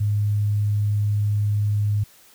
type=tone; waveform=sine; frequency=103.8 Hz; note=G#2; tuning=in tune; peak=-18 dBFS; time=0-2.04 s; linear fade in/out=10 ms; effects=white hiss -52 dBFS RMS until 2.34 s